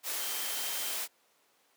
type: tone in noise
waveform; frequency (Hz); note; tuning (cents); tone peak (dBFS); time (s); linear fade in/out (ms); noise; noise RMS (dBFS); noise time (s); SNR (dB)
sine; 3136; G7; 0; -44; 0.17-0.97; 50; white; -35; 0.03-1.08; -12
effects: pink hiss -68 dBFS RMS until 1.76 s + high-pass 400 Hz 12 dB/octave